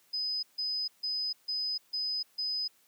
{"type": "tone bursts", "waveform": "sine", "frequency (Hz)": 5020, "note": "D#8", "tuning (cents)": 15, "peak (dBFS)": -30, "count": 6, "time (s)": [0.13, 2.68], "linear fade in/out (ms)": 10, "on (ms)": 300, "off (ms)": 150, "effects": ["white hiss -66 dBFS RMS until 2.87 s", "high-pass 150 Hz 12 dB/octave"]}